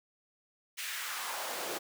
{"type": "noise with high-pass filter sweep", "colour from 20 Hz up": "pink", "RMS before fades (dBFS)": -38, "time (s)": [0.77, 1.79], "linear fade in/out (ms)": 20, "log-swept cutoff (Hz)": [2400, 380], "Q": 1.6, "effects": []}